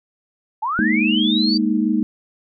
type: linear sweep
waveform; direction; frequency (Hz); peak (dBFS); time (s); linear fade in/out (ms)
sine; up; 819 to 4699; -19; 0.62-1.58; 10
type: chord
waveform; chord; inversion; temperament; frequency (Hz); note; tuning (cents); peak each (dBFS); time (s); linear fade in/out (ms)
sine; Ab suspended second; none; just; 207.7 / 233.6 / 311.5; Ab3 / Bb3 / Eb4; 0 / +4 / +2; -20; 0.79-2.03; 0
effects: none